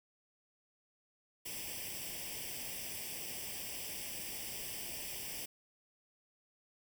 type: noise with comb filter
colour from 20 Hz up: white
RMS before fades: -43 dBFS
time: 1.45-5.46 s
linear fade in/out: 10 ms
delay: 0.37 ms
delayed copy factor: +0.8
effects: none